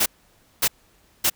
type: noise bursts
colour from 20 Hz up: white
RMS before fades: -19 dBFS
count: 3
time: 0-1.3 s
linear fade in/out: 10 ms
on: 60 ms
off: 560 ms
effects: pink hiss -59 dBFS RMS until 1.35 s